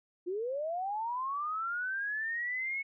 sine linear sweep, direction up, 340 to 2211 Hz, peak -32 dBFS, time 0.26-2.83 s, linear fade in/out 20 ms, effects none

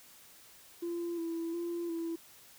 sine tone with vibrato, 337.5 Hz, E4, 41 cents sharp, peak -32 dBFS, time 0.82-2.16 s, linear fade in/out 10 ms, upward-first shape square, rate 1.4 Hz, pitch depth 27 cents each way, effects tanh soft clip ceiling -31 dBFS + white hiss -57 dBFS RMS until 2.58 s

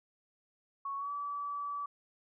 sine tone with pitch glide, 1108.7 to 1150.5 Hz, C#6 to D6, 0 to -36 cents, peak -35 dBFS, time 0.85-1.86 s, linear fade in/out 5 ms, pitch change +64 cents, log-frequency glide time 0.97-1.11 s, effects none

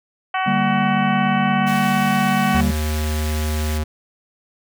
harmonic tone, 376.3 Hz, F#4, 29 cents sharp, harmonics 2 / 3 / 4 / 5 / 6 / 7 / 8, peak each -21 / -25 / -27 / -29 / -31 / -32 / -33 dBFS, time 0.34-2.61 s, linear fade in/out 5 ms
triangle chord, G minor, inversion second, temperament equal, 146.83 / 196 / 233.1 Hz, D3 / G3 / Bb3, 0 / 0 / 0 cents, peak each -23 / -18 / -20 dBFS, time 0.46-2.72 s, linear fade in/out 10 ms
pink high-pass noise, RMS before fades -34 dBFS, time 1.66-3.79 s, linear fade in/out 20 ms, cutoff 1500 Hz, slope 96 dB/octave
square tone, 76.7 Hz, D#2, 24 cents flat, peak -20 dBFS, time 2.54-3.84 s, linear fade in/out 10 ms
effects none

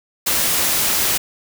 white noise, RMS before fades -18 dBFS, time 0.26-1.18 s, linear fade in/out 10 ms, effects none

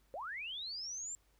sine linear sweep, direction up, 493.9 to 7480 Hz, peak -40 dBFS, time 0.14-1.15 s, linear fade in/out 0 ms, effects added 50 Hz sine -70 dBFS peak until 1.39 s + pink hiss -74 dBFS RMS until 1.39 s

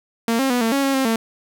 sawtooth tone with pitch steps, 229.7 / 268.2 / 245.6 / 226.1 / 276.6 / 272.9 / 266.2 / 225.9 Hz, A#3 / C4 / B3 / A3 / C#4 / C#4 / C4 / A3, -25 / +43 / -9 / +47 / -4 / -27 / +30 / +46 cents, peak -13 dBFS, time 0.28-1.16 s, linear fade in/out 2 ms, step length 110 ms, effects none

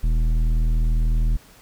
sine tone with tanh clipping, 40.01 Hz, D#1, 49 cents sharp, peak -18 dBFS, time 0.03-1.37 s, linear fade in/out 10 ms, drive 11 dB, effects pink hiss -50 dBFS RMS until 1.61 s

